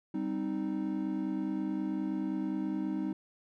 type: chord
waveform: triangle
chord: C minor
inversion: second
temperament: equal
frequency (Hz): 196 / 261.6 / 311.1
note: G3 / C4 / Eb4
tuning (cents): 0 / 0 / 0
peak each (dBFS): -34 / -35 / -32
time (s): 0.14-3.13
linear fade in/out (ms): 5
effects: none